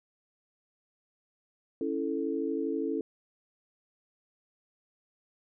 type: chord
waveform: sine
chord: A major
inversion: first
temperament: equal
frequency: 277.2 / 329.6 / 440 Hz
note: C#4 / E4 / A4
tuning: 0 / 0 / 0 cents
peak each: -33 dBFS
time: 1.81-3.01 s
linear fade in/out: 2 ms
effects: none